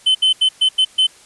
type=tone bursts at uneven times; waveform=triangle; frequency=3057 Hz; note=G7; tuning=44 cents flat; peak=-9 dBFS; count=6; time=0.06-0.15 / 0.22-0.33 / 0.41-0.49 / 0.61-0.69 / 0.78-0.85 / 0.98-1.07 s; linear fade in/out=10 ms; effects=white hiss -46 dBFS RMS until 1.25 s + resampled to 24000 Hz